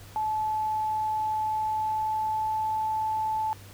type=tone with pitch glide; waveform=sine; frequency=865 to 872 Hz; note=A5 to A5; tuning=-30 to -16 cents; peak=-25 dBFS; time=0.16-3.53 s; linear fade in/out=0 ms; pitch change=+14 cents; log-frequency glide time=1.3-2.84 s; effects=added 99 Hz sine -47 dBFS peak until 3.73 s + pink hiss -50 dBFS RMS until 3.73 s